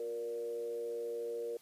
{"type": "tone with frequency modulation", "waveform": "sine", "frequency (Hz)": 469.1, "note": "A#4", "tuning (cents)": 11, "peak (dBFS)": -36, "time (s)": [0, 1.57], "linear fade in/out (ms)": 2, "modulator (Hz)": 114, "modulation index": 0.54, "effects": ["white hiss -63 dBFS RMS until 1.61 s", "resampled to 32000 Hz"]}